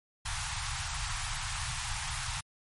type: band-stop noise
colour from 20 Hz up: pink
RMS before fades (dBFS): -35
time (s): 0.25-2.41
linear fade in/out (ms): 10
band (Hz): 140 to 790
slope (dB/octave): 48
effects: MP3 48 kbps